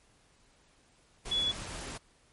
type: tone in noise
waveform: sine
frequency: 3400 Hz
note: G#7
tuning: 40 cents sharp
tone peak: -27 dBFS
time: 1.31-1.52 s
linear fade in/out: 10 ms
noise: pink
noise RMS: -41 dBFS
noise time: 1.25-1.98 s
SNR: +11 dB
effects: pink hiss -65 dBFS RMS until 2.32 s + MP3 48 kbps